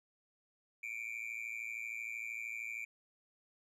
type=tone with amplitude modulation; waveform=triangle; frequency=2349 Hz; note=D7; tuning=in tune; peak=-34 dBFS; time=0.83-2.85 s; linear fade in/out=5 ms; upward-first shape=sine; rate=113 Hz; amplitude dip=100%; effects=resampled to 32000 Hz